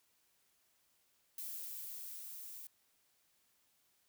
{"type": "noise with level ramp", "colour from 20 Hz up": "violet", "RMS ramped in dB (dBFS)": [-44, -50], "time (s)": [1.38, 2.67], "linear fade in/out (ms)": 2, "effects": ["white hiss -75 dBFS RMS until 4.08 s"]}